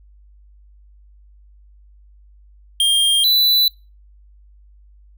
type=tone pair in turn; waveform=square; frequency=3209 / 3979 Hz; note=G7 / B7; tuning=+40 / +12 cents; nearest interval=major third; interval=372 cents; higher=second; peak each=-13 dBFS; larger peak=neither; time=2.8-3.24 / 3.24-3.68 s; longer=neither; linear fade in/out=2 ms; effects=noise-tail reverb RT60 0.3 s tail -24 dB re dry + added 50 Hz sine -45 dBFS peak until 5.17 s